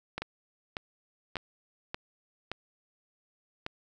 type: two click trains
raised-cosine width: 0.3 ms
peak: -18 / -18 dBFS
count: 4 / 4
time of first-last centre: 0.22-3.664 / 0.18-1.945 s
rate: 0.871 / 1.7 Hz
effects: none